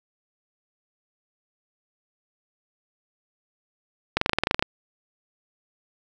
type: clicks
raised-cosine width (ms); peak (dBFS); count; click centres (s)
0.3; -4; 12; 4.17 / 4.214 / 4.261 / 4.295 / 4.333 / 4.386 / 4.436 / 4.471 / 4.511 / 4.545 / 4.594 / 4.625
effects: none